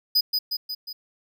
square tone with echo, 4978 Hz, D#8, in tune, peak -17 dBFS, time 0.15-0.21 s, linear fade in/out 10 ms, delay 180 ms, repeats 4, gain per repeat -4 dB, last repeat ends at 0.93 s, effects none

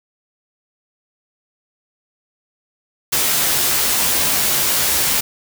white noise with comb filter, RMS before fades -17 dBFS, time 3.12-5.21 s, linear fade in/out 10 ms, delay 14 ms, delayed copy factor +0.7, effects none

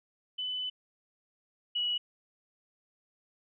sine tone pair in turn, 3006 / 2929 Hz, F#7 / F#7, +27 / -18 cents, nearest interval unison, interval 45 cents, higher first, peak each -32 / -28 dBFS, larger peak second, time 0.38-0.7 / 1.75-1.98 s, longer first, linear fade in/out 10 ms, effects none

